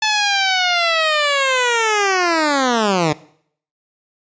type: linear sweep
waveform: 10% pulse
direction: down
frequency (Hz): 871 to 145.3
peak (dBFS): -6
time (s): 0.02-3.13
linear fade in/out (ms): 5
effects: noise-tail reverb RT60 0.6 s tail -20 dB re dry + resampled to 16000 Hz